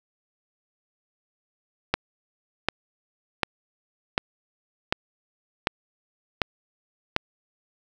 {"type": "click train", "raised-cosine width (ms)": 0.3, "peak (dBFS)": -4, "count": 8, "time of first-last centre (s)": [1.94, 7.164], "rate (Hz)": 1.34, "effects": ["7-bit"]}